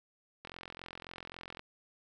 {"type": "click train", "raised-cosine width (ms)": 0.3, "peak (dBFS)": -28, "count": 51, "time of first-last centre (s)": [0.45, 1.594], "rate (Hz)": 43.7, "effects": []}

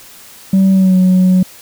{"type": "tone with pitch glide", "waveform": "sine", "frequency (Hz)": [191.9, 184.62], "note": ["G3", "F#3"], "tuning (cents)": [-37, -4], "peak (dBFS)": -4, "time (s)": [0.53, 1.43], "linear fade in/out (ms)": 5, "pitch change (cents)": -67, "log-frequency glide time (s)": [0.72, 0.97], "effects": ["tanh soft clip ceiling -5 dBFS", "white hiss -38 dBFS RMS until 1.61 s"]}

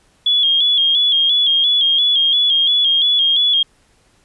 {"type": "tone with vibrato", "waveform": "sine", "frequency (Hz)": 3322, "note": "G#7", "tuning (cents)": 0, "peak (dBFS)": -11, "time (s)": [0.26, 3.63], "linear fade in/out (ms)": 5, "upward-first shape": "square", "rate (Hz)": 2.9, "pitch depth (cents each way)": 47, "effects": ["pink hiss -56 dBFS RMS until 4.24 s", "resampled to 24000 Hz"]}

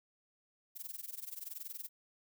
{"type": "noise with amplitude modulation", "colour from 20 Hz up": "violet", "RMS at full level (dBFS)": -42, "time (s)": [0.75, 1.89], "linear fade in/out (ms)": 20, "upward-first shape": "sine", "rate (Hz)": 21.1, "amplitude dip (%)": 90, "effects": []}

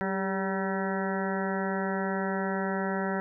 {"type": "harmonic tone with a mistuned harmonic", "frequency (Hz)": 191.6, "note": "G3", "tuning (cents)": -39, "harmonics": [1, 2, 3, 4, 5, 7, 8, 9, 10], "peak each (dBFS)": [-31, -34, -36, -37, -38, -39, -40, -41, -41], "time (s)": [0.01, 3.2], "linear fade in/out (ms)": 0, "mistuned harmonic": 2, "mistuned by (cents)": 44, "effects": []}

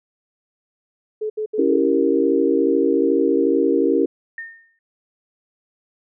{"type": "tone bursts", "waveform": "sine", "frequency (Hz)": 429.8, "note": "A4", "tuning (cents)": -41, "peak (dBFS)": -21, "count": 4, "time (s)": [1.21, 1.783], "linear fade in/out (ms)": 10, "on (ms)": 90, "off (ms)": 71}
{"type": "chord", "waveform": "sine", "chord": "C# diminished seventh", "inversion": "none", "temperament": "equal with one note detuned", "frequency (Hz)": [278.3, 329.6, 392, 466.2], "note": ["C#4", "E4", "G4", "Bb4"], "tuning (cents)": [7, 0, 0, 0], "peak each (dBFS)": -20, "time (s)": [1.58, 4.06], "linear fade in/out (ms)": 10}
{"type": "tone with exponential decay", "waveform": "sine", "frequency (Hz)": 1826, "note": "A#6", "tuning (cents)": -36, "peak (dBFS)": -26, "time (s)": [4.38, 4.79], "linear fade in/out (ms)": 2, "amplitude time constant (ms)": 88}
{"effects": []}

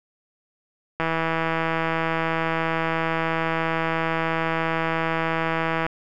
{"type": "click train", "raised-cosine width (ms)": 0.5, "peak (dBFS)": -9, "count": 794, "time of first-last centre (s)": [1, 5.865], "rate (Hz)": 163, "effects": []}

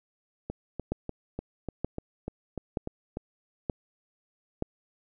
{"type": "two click trains", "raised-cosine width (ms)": 2, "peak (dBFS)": [-20, -15], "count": [10, 5], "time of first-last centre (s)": [[0.5, 3.171], [0.92, 4.624]], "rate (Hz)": [3.37, 1.08], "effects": []}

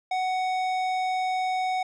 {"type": "tone with tanh clipping", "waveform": "sine", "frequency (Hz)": 744, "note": "F#5", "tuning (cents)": 9, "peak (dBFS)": -26, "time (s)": [0.11, 1.83], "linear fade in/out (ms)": 5, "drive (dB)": 14, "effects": []}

